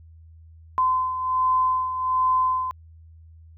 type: beating tone pair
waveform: sine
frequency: 1026 / 1027.3 Hz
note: C6 / C6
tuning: -34 / -32 cents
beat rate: 1.3 Hz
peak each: -20 / -27 dBFS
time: 0.78-2.71 s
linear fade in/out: 0 ms
effects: added 81 Hz sine -45 dBFS peak until 3.57 s